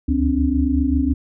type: tone cluster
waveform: sine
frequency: 70.6 / 76.3 / 259.9 / 287 Hz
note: C#2 / D#2 / C4 / D4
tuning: +32 / -33 / -11 / -40 cents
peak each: -20 / -27 / -19 / -21 dBFS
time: 0.08-1.14 s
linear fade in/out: 10 ms
effects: none